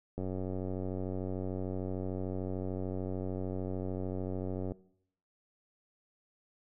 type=click train; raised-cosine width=2 ms; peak=-24 dBFS; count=425; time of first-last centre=0.18-4.72 s; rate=93.4 Hz; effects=noise-tail reverb RT60 0.7 s tail -21 dB re dry